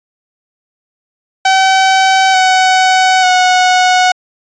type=tone with pitch steps; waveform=sawtooth; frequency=764 / 749.1 / 734.6 Hz; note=G5 / F#5 / F#5; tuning=-45 / +21 / -13 cents; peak=-3 dBFS; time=1.45-4.12 s; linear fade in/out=5 ms; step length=890 ms; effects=resampled to 16000 Hz